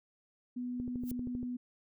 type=tone; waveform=sine; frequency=246.9 Hz; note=B3; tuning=in tune; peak=-35 dBFS; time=0.56-1.57 s; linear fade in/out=10 ms
type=click train; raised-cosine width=3 ms; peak=-30 dBFS; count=9; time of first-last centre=0.8-1.43 s; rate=12.7 Hz
type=noise with exponential growth; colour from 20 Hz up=violet; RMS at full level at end=-42 dBFS; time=1-1.11 s; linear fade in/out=1 ms; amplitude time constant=22 ms
effects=none